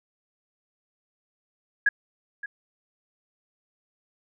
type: tone with echo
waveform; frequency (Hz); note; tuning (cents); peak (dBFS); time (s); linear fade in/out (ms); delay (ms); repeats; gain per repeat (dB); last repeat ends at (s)
sine; 1661.2; G#6; 0; -16; 1.86-1.89; 5; 570; 1; -15; 2.46
effects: none